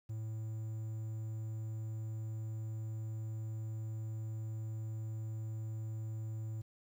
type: tone with quantisation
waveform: triangle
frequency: 110 Hz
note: A2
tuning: in tune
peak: -36 dBFS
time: 0.09-6.62 s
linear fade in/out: 10 ms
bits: 11
effects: none